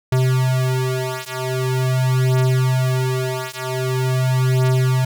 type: beating tone pair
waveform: square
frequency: 128.7 / 129.14 Hz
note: C3 / C3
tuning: -28 / -22 cents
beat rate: 0.44 Hz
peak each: -20 dBFS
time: 0.12-5.05 s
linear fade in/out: 5 ms
effects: none